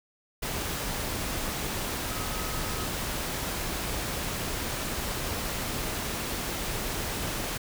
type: tone in noise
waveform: sine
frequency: 1272 Hz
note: D#6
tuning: 38 cents sharp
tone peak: -42 dBFS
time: 2.09-2.87 s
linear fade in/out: 10 ms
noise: pink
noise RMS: -32 dBFS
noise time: 0.42-7.58 s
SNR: -13 dB
effects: none